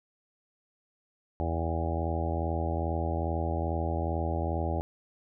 harmonic tone with a mistuned harmonic, 82.41 Hz, E2, in tune, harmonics 1 / 2 / 3 / 4 / 5 / 6 / 7 / 8 / 9 / 10, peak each -30 / -38 / -40 / -37 / -40 / -43 / -38 / -41 / -39 / -39 dBFS, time 1.4-4.81 s, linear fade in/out 0 ms, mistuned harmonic 10, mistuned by -23 cents, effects none

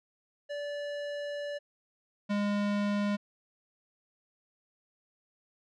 square tone pair in turn, 580 / 204.6 Hz, D5 / G#3, -22 / -26 cents, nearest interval octave + tritone, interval 1804 cents, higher first, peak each -35 / -28 dBFS, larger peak second, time 0.49-1.59 / 2.29-3.17 s, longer first, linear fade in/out 20 ms, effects low-pass 4000 Hz 12 dB/octave

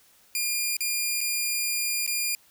10% pulse tone with dropouts, 2411 Hz, D7, 45 cents sharp, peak -16 dBFS, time 0.35-2.35 s, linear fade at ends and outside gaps 1 ms, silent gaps 0.768-0.806 / 1.207-1.212 / 2.064-2.076 s, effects white hiss -59 dBFS RMS until 2.5 s

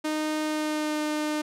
sawtooth tone with pitch glide, 308 to 303.1 Hz, D#4 to D#4, -17 to -45 cents, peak -22 dBFS, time 0.04-1.42 s, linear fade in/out 10 ms, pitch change -28 cents, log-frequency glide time 0.42-1.01 s, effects low-pass 11000 Hz 12 dB/octave

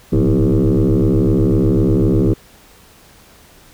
sine tone with frequency modulation, 103.83 Hz, G#2, in tune, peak -9 dBFS, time 0.12-2.34 s, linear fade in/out 10 ms, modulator 71.9 Hz, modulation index 4.5, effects tanh soft clip ceiling -7 dBFS + pink hiss -46 dBFS RMS until 3.73 s

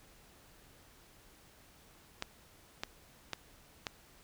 clicks, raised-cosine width 0.2 ms, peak -18 dBFS, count 4, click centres 2.224 / 2.835 / 3.333 / 3.868 s, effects pink hiss -61 dBFS RMS until 4.23 s

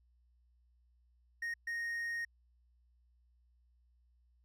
triangle tone bursts at uneven times, 1861 Hz, A#6, 3 cents flat, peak -34 dBFS, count 2, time 1.42-1.54 / 1.67-2.25 s, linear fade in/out 5 ms, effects added 60 Hz sine -67 dBFS peak until 4.44 s

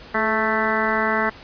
harmonic tone with a mistuned harmonic, 220 Hz, A3, in tune, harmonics 1 / 2 / 3 / 4 / 5 / 6 / 7 / 8 / 9, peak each -27 / -27 / -27 / -27 / -27 / -27 / -27 / -27 / -27 dBFS, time 0.14-1.3 s, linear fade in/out 10 ms, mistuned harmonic 2, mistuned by -41 cents, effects pink hiss -42 dBFS RMS until 1.43 s + resampled to 11025 Hz

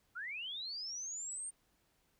sine linear sweep, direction up, 1318.5 to 8860 Hz, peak -40 dBFS, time 0.15-1.51 s, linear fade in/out 20 ms, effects pink hiss -75 dBFS RMS until 2.19 s

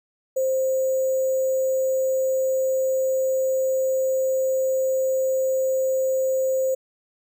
sine tone with sample-and-hold, 525 Hz, C5, 6 cents sharp, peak -19 dBFS, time 0.36-6.75 s, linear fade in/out 10 ms, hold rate 7350 Hz, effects none

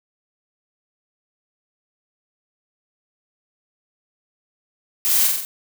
blue noise with echo, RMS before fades -19 dBFS, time 5.05-5.27 s, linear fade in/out 0 ms, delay 45 ms, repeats 4, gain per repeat -3 dB, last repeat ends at 5.45 s, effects none

